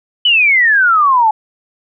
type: exponential sweep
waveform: sine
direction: down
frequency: 3026 to 843 Hz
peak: -7 dBFS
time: 0.25-1.31 s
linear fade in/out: 5 ms
effects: none